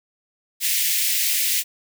white high-pass noise, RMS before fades -21 dBFS, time 0.6-1.64 s, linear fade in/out 50 ms, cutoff 1900 Hz, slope 48 dB/octave, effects none

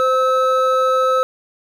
triangle tone pair together, 518 / 1295.5 Hz, C5 / E6, -17 / -30 cents, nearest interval octave + major third, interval 1587 cents, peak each -14 dBFS, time 0-1.23 s, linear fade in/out 0 ms, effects none

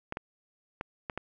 clicks, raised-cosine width 0.5 ms, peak -19 dBFS, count 5, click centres 0.124 / 0.171 / 0.811 / 1.098 / 1.176 s, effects none

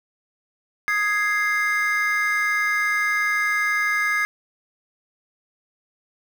triangle chord, Ab major, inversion second, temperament equal, 1244.5 / 1661.2 / 2093 Hz, Eb6 / Ab6 / C7, 0 / 0 / 0 cents, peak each -25 / -21 / -21 dBFS, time 0.88-4.25 s, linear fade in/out 0 ms, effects 7-bit

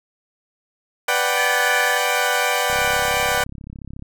15% pulse chord, G major seventh, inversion first, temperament equal, 493.9 / 587.3 / 740 / 784 Hz, B4 / D5 / F#5 / G5, 0 / 0 / 0 / 0 cents, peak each -17 dBFS, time 1.08-3.44 s, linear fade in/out 5 ms
sine tone, 1732 Hz, A6, 28 cents flat, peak -21 dBFS, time 1.37-1.98 s, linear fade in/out 10 ms
click train, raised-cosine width 5 ms, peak -23 dBFS, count 46, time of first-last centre 2.7-4.024 s, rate 34 Hz
effects none

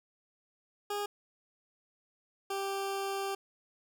20% pulse tone pair in turn, 410 / 392.3 Hz, G#4 / G4, -22 / +1 cents, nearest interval minor second, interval 77 cents, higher first, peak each -28 dBFS, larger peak neither, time 0.9-1.06 / 2.5-3.35 s, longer second, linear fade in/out 5 ms, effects none

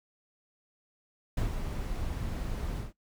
brown noise with ADSR envelope, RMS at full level -28 dBFS, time 1.37-2.93 s, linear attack 6 ms, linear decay 110 ms, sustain -6 dB, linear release 150 ms, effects noise-tail reverb RT60 0.1 s tail -18 dB re dry

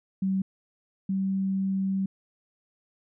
sine tone pair in turn, 191.4 / 192.62 Hz, G3 / G3, -41 / -30 cents, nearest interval unison, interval 11 cents, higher second, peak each -23 / -24 dBFS, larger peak first, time 0.22-0.42 / 1.09-2.06 s, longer second, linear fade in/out 5 ms, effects none

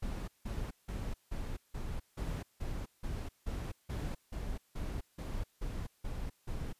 brown noise bursts, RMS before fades -38 dBFS, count 16, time 0.02-6.73 s, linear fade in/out 10 ms, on 260 ms, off 170 ms, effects white hiss -71 dBFS RMS until 6.79 s + resampled to 32000 Hz

